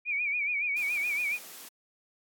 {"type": "tone with vibrato", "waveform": "sine", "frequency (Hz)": 2349, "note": "D7", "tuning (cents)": 0, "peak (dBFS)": -27, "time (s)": [0.05, 1.39], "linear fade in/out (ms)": 50, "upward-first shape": "sine", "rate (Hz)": 7.1, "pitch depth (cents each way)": 94}
{"type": "high-pass noise", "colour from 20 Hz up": "white", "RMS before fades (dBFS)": -46, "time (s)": [0.76, 1.69], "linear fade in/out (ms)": 10, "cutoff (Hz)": 170, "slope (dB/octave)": 48}
{"effects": ["AAC 64 kbps"]}